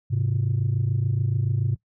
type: tone pair together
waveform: sine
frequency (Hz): 103.83 / 130.82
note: G#2 / C3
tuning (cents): 0 / 0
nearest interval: major third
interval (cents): 400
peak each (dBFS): -22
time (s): 0.1-1.76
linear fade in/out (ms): 20
effects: noise-tail reverb RT60 0.1 s tail -19 dB re dry + tanh soft clip ceiling -16 dBFS